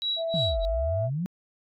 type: tone with tremolo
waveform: sine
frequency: 3890 Hz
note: B7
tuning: 27 cents flat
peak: -24 dBFS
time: 0.02-0.65 s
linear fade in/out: 0 ms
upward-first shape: sine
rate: 3.1 Hz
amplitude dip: 100%
type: tone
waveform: sine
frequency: 659.3 Hz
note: E5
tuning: in tune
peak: -26 dBFS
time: 0.16-1.1 s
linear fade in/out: 50 ms
type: exponential two-way sweep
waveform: sine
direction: down then up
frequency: 190 to 43.26 to 190 Hz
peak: -26 dBFS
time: 0.34-1.26 s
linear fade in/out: 0 ms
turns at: 0.62 s
effects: tanh soft clip ceiling -13 dBFS